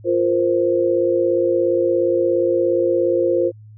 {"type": "chord", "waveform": "sine", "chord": "F suspended fourth", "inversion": "none", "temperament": "equal", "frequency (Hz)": [349.2, 466.2, 523.3], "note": ["F4", "Bb4", "C5"], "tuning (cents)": [0, 0, 0], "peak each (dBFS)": [-18, -22, -18], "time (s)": [0.04, 3.52], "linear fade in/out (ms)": 50, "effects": ["added 107 Hz sine -39 dBFS peak until 3.77 s"]}